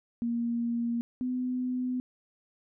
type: tone pair in turn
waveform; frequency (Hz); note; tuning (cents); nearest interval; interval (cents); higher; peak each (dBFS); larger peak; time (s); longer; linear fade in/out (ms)
sine; 235.1 / 251.9; A#3 / B3; +15 / +34; minor second; 119; second; -27 / -28; first; 0.22-1.01 / 1.21-2; neither; 0
effects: none